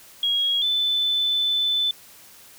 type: tone pair in turn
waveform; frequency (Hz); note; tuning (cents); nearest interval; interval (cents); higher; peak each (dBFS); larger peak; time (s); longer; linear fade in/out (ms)
sine; 3299 / 3513; G#7 / A7; -12 / -3; minor second; 109; second; -19; neither; 0.23-0.62 / 0.62-1.91; second; 2
effects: white hiss -48 dBFS RMS until 2.58 s